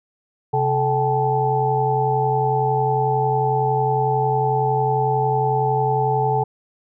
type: tone cluster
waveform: sine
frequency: 132.9 / 433.5 / 773 / 864 Hz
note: C3 / A4 / G5 / A5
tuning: +27 / -26 / -24 / -32 cents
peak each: -22 dBFS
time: 0.53-6.44 s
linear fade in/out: 10 ms
effects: none